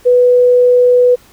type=tone; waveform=sine; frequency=493.9 Hz; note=B4; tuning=in tune; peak=-5 dBFS; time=0.05-1.16 s; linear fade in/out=20 ms; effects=pink hiss -45 dBFS RMS until 1.32 s